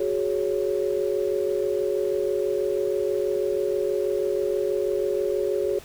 sine chord, F# suspended second, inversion none, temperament just, 370 / 416.2 / 555 Hz, F#4 / G#4 / C#5, 0 / +4 / +2 cents, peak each -26 / -25 / -28 dBFS, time 0-5.79 s, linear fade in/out 5 ms, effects pink hiss -46 dBFS RMS until 5.84 s

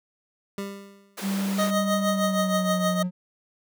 25% pulse tone with exponential decay, 198.8 Hz, G3, 25 cents sharp, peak -24 dBFS, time 0.58-1.27 s, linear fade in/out 2 ms, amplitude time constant 150 ms
pink high-pass noise, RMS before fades -36 dBFS, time 1.17-1.71 s, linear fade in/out 10 ms, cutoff 300 Hz, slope 24 dB/octave
triangle tone with pitch glide, 196 to 180.77 Hz, G3 to F#3, 0 to -40 cents, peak -22 dBFS, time 1.21-3.11 s, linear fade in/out 50 ms, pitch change -140 cents, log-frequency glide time 2.04-2.87 s
25% pulse tone with tremolo, 624 Hz, D#5, 5 cents sharp, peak -17 dBFS, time 1.58-3.03 s, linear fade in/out 10 ms, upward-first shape triangle, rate 6.4 Hz, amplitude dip 75%
effects none

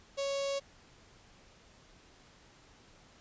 sawtooth tone with notch filter, 554.4 Hz, C#5, in tune, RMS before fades -34 dBFS, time 0.17-0.6 s, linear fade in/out 20 ms, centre 1500 Hz, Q 0.65, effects pink hiss -60 dBFS RMS until 3.2 s + resampled to 16000 Hz

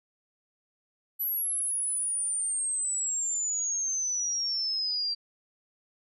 sine exponential sweep, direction down, 11900 to 4699 Hz, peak -27 dBFS, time 1.19-5.15 s, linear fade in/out 20 ms, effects none

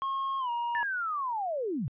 triangle tone with pitch glide, 1082 to 947.4 Hz, C#6 to A#5, -42 to +28 cents, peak -27 dBFS, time 0.02-0.83 s, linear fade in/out 0 ms, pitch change -230 cents, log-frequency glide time 0.39-0.5 s
sine linear sweep, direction down, 1789 to 108.3 Hz, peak -29 dBFS, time 0.75-1.88 s, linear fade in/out 0 ms
effects resampled to 8000 Hz

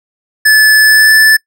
square tone with pitch glide, 1733 to 1749.1 Hz, A6 to A6, -27 to -11 cents, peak -4 dBFS, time 0.45-1.37 s, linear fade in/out 10 ms, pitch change +16 cents, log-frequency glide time 0.84-1.13 s, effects noise-tail reverb RT60 0.1 s tail -23 dB re dry

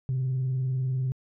sine tone with vibrato, 130 Hz, C3, 11 cents flat, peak -23 dBFS, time 0.09-1.12 s, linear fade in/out 0 ms, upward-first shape sine, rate 20 Hz, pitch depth 66 cents each way, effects tanh soft clip ceiling -22 dBFS

